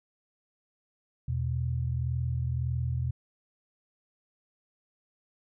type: tone pair together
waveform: sine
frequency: 82.41 / 124.19 Hz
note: E2 / B2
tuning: 0 / +10 cents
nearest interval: perfect fifth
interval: 710 cents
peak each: -31 / -29 dBFS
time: 1.28-3.11 s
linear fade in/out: 5 ms
effects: none